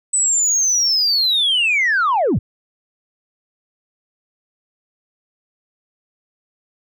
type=linear sweep; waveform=sine; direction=down; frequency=8080 to 58.8 Hz; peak=-12 dBFS; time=0.13-2.39 s; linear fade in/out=10 ms; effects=tanh soft clip ceiling -11 dBFS